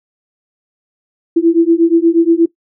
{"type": "beating tone pair", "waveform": "sine", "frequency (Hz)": [329.6, 338], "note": ["E4", "E4"], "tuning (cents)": [0, 43], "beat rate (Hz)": 8.4, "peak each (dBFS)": -10, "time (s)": [1.36, 2.46], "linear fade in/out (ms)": 10, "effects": ["noise-tail reverb RT60 0.1 s tail -18 dB re dry"]}